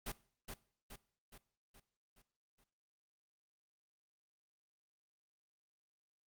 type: noise with echo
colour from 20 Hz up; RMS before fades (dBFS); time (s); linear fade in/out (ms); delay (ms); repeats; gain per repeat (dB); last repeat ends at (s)
pink; -42; 0.06-0.12; 5; 420; 6; -5; 2.64
effects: noise-tail reverb RT60 0.5 s tail -19 dB re dry + Opus 32 kbps